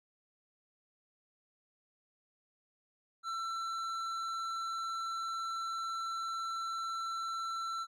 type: tone with hard clipping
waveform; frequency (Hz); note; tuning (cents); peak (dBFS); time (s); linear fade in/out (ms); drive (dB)
sine; 1341; E6; +29; -37; 3.23-7.87; 50; 9
effects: none